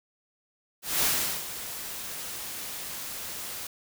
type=noise with ADSR envelope; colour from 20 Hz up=white; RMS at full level=-24 dBFS; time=0.82-3.67 s; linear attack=200 ms; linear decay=410 ms; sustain=-13 dB; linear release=3 ms; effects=none